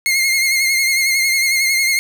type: tone with vibrato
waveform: sawtooth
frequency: 2134 Hz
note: C7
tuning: 34 cents sharp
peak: -10 dBFS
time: 0.06-1.99 s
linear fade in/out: 0 ms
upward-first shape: sine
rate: 11 Hz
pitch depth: 41 cents each way
effects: none